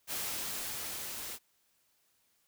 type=noise with level ramp; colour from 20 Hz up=white; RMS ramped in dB=-36 to -42 dBFS; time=0.07-1.39 s; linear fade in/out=50 ms; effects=white hiss -73 dBFS RMS until 2.47 s

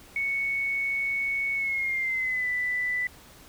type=tone with pitch glide; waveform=sine; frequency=2217 to 1986.6 Hz; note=C#7 to B6; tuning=0 to +10 cents; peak=-25 dBFS; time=0.16-3.07 s; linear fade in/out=2 ms; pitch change=-190 cents; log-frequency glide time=1.54-2.49 s; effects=pink hiss -51 dBFS RMS until 3.48 s

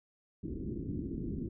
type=low-pass noise; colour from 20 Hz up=white; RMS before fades=-38 dBFS; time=0.43-1.49 s; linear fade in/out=10 ms; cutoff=350 Hz; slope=48 dB/octave; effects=none

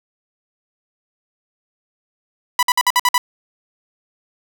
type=tone bursts; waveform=sawtooth; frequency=987.8 Hz; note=B5; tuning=in tune; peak=-8 dBFS; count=7; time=2.59-3.18 s; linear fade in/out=2 ms; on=38 ms; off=54 ms; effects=none

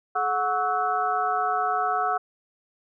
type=tone cluster; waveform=sine; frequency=425.8 / 731 / 1121 / 1302 / 1488 Hz; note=G#4 / F#5 / C#6 / E6 / F#6; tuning=+43 / -21 / +19 / -22 / +9 cents; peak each=-34 / -25 / -31 / -26 / -34 dBFS; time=0.15-2.18 s; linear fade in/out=10 ms; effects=none

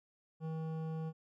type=tone with hard clipping; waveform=sine; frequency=159.9 Hz; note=D#3; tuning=48 cents sharp; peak=-39 dBFS; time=0.4-1.13 s; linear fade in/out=50 ms; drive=12 dB; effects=none

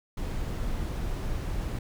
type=noise; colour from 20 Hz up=brown; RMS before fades=-31 dBFS; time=0.17-1.79 s; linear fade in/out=5 ms; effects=none

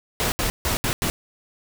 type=noise bursts at uneven times; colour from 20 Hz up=pink; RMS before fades=-23 dBFS; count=5; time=0.2-0.32 / 0.39-0.5 / 0.65-0.77 / 0.84-0.93 / 1.02-1.1 s; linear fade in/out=0 ms; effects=none

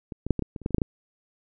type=clicks; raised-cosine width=3 ms; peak=-22 / -18 / -6 / -14 / -15 / -21 / -29 / -12 / -26 / -6 / -12 / -10 dBFS; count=12; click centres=0.122 / 0.266 / 0.307 / 0.393 / 0.423 / 0.562 / 0.617 / 0.661 / 0.707 / 0.746 / 0.783 / 0.818 s; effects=none

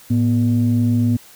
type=tone pair together; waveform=sine; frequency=110 / 242.3 Hz; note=A2 / B3; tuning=0 / -33 cents; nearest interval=octave + major second; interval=1367 cents; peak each=-15 dBFS; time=0.1-1.17 s; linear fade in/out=10 ms; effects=tanh soft clip ceiling -8 dBFS + white hiss -45 dBFS RMS until 1.35 s

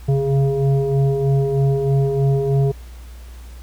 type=tone with frequency modulation; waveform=sine; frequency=138.59 Hz; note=C#3; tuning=in tune; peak=-14 dBFS; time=0.08-2.72 s; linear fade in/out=10 ms; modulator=274 Hz; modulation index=1.1; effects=added 60 Hz sine -34 dBFS peak until 3.62 s + pink hiss -48 dBFS RMS until 3.62 s

